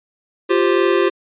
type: chord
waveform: square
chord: F suspended second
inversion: none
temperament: equal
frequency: 349.2 / 392 / 523.3 Hz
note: F4 / G4 / C5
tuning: 0 / 0 / 0 cents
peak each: -17 / -17 / -22 dBFS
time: 0.49-1.1 s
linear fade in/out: 20 ms
effects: resampled to 8000 Hz